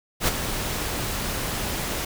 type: noise with ADSR envelope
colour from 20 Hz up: pink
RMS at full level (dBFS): -19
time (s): 0.2-2.05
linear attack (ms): 74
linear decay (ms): 26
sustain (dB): -9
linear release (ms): 5
effects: none